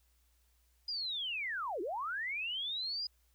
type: linear two-way sweep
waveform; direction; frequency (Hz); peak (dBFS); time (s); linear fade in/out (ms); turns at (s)
sine; down then up; 4978 to 320.3 to 4978; -35; 0.88-3.07; 5; 1.81
effects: added 60 Hz sine -69 dBFS peak until 3.34 s + white hiss -75 dBFS RMS until 3.34 s